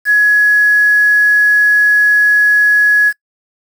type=tone with quantisation; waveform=sine; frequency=1682 Hz; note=G#6; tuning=22 cents sharp; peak=-6 dBFS; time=0.05-3.13 s; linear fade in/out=50 ms; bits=5; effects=noise-tail reverb RT60 0.1 s tail -25 dB re dry

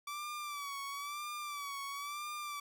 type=tone with vibrato; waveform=sawtooth; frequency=1155 Hz; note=D6; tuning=29 cents flat; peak=-36 dBFS; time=0.07-2.6 s; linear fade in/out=5 ms; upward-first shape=sine; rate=1 Hz; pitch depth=67 cents each way; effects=none

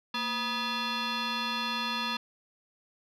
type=tone with frequency modulation; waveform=sine; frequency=1244.5 Hz; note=D#6; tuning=in tune; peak=-27 dBFS; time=0.14-2.17 s; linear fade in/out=5 ms; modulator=737 Hz; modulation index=4.1; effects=tanh soft clip ceiling -27 dBFS

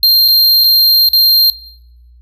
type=tone with dropouts; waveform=square; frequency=4186 Hz; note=C8; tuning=in tune; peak=-6 dBFS; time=0.03-1.5 s; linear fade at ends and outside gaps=1 ms; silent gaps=0.28-0.284 / 0.638-0.642 / 1.088-1.132 s; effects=noise-tail reverb RT60 0.8 s tail -19 dB re dry + added 60 Hz sine -39 dBFS peak until 2.21 s

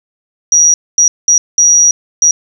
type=tone bursts at uneven times; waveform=sine; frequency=5770 Hz; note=F#8; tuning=44 cents flat; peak=-4 dBFS; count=5; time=0.52-0.74 / 0.98-1.08 / 1.28-1.38 / 1.58-1.91 / 2.22-2.31 s; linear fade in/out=2 ms; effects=7-bit

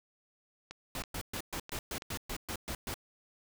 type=click train; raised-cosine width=0.2 ms; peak=-26 dBFS; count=6; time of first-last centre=0.71-2.349 s; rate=3.05 Hz
type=noise bursts; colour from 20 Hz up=pink; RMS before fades=-38 dBFS; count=11; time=0.95-2.942 s; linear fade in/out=2 ms; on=72 ms; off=120 ms
effects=none

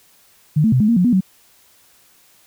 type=tone with pitch steps; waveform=sine; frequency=151.6 / 221.5 / 127.6 / 211.7 / 233.5 / 179.5 / 244.5 / 188.1 Hz; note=D#3 / A3 / C3 / G#3 / A#3 / F3 / B3 / F#3; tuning=-45 / +12 / -43 / +33 / +3 / +48 / -17 / +29 cents; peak=-11 dBFS; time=0.56-1.208 s; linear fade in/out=10 ms; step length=81 ms; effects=white hiss -53 dBFS RMS until 2.46 s

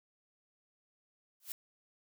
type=noise with exponential growth; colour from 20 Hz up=blue; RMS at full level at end=-36 dBFS; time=1.4-1.52 s; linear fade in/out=2 ms; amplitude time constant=26 ms; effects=none

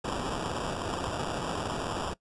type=noise with sample-and-hold; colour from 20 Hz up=white; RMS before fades=-33 dBFS; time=0.04-2.14 s; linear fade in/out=10 ms; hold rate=2100 Hz; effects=noise-tail reverb RT60 0.1 s tail -20 dB re dry + resampled to 22050 Hz

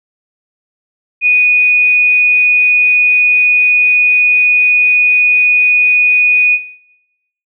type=tone; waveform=sine; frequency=2474 Hz; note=D#7; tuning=10 cents flat; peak=-6 dBFS; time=1.21-6.59 s; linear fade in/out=50 ms; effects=noise-tail reverb RT60 0.9 s tail -20 dB re dry

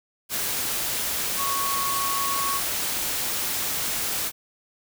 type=tone in noise; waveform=sine; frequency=1108.7 Hz; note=C#6; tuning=in tune; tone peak=-26 dBFS; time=1.36-2.61 s; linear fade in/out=50 ms; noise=white; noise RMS=-27 dBFS; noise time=0.29-4.32 s; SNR=-2 dB; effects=none

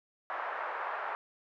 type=band-pass noise; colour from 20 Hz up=white; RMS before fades=-37 dBFS; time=0.3-1.15 s; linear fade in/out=0 ms; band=580 to 1500 Hz; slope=24 dB/octave; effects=none

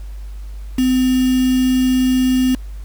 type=tone with quantisation; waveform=sine; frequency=256.3 Hz; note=C4; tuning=36 cents flat; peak=-12 dBFS; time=0.78-2.55 s; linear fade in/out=5 ms; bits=4; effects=added 50 Hz sine -27 dBFS peak until 2.84 s + pink hiss -50 dBFS RMS until 2.84 s

